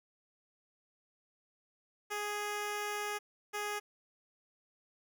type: tone pair in turn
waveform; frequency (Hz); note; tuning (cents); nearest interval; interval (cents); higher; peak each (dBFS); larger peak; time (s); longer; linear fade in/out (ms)
10% pulse; 415.3 / 415.3; G#4 / G#4; 0 / 0; unison; 0; neither; -27; neither; 2.1-3.19 / 3.53-3.8; first; 20
effects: none